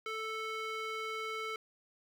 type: tone with band-pass filter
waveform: square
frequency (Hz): 440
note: A4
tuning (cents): 0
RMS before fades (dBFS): -39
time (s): 0.06-1.56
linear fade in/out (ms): 2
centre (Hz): 1900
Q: 1.2
effects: 10-bit